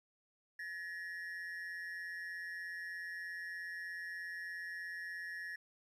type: ring-modulated tone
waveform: triangle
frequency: 1800 Hz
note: A6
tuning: 39 cents sharp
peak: -37 dBFS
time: 0.59-5.56 s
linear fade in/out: 5 ms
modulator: 88.4 Hz
effects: 12-bit